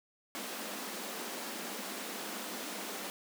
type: high-pass noise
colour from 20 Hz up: pink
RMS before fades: -41 dBFS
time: 0.35-3.1 s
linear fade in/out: 0 ms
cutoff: 190 Hz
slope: 96 dB/octave
effects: none